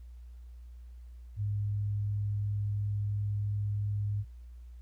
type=tone; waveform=sine; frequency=102.9 Hz; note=G#2; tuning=16 cents flat; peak=-29 dBFS; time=1.36-4.25 s; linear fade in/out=50 ms; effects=added 60 Hz sine -45 dBFS peak until 4.81 s + pink hiss -73 dBFS RMS until 4.81 s